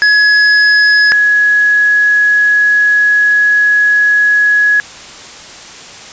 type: tone pair in turn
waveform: square / sine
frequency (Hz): 1686 / 1678.7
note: G#6 / G#6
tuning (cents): +26 / +18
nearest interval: unison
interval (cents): 8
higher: first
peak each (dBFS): -6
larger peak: neither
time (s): 0.02-1.12 / 1.12-4.8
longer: second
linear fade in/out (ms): 0
effects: white hiss -31 dBFS RMS until 6.12 s + resampled to 16000 Hz